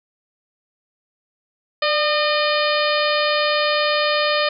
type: harmonic tone with a mistuned harmonic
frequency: 608 Hz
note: D#5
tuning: 40 cents flat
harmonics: 1 / 2 / 3 / 4 / 5 / 6 / 7 / 8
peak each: -20 / -23 / -25 / -26 / -27 / -28 / -28 / -29 dBFS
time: 1.82-4.49 s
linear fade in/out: 5 ms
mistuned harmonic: 1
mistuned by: -42 cents
effects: none